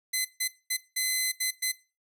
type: tone bursts at uneven times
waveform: 10% pulse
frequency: 2037 Hz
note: C7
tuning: 47 cents flat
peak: -17 dBFS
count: 6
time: 0.13-0.25 / 0.4-0.48 / 0.7-0.77 / 0.96-1.32 / 1.4-1.51 / 1.62-1.72 s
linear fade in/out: 10 ms
effects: noise-tail reverb RT60 0.3 s tail -18 dB re dry